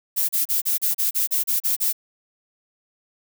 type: noise bursts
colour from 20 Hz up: violet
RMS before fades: -21 dBFS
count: 11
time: 0.16-1.93 s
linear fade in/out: 20 ms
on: 130 ms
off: 34 ms
effects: none